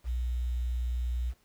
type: tone with quantisation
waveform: sine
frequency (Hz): 60.8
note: B1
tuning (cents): -26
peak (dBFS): -28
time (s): 0.04-1.34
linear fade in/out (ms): 50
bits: 9
effects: pink hiss -68 dBFS RMS until 1.44 s